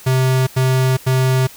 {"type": "tone bursts", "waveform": "square", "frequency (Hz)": 130.1, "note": "C3", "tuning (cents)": -9, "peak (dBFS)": -13, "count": 3, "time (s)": [0.06, 1.472], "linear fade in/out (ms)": 10, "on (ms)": 410, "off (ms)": 91, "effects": ["white hiss -40 dBFS RMS until 1.56 s"]}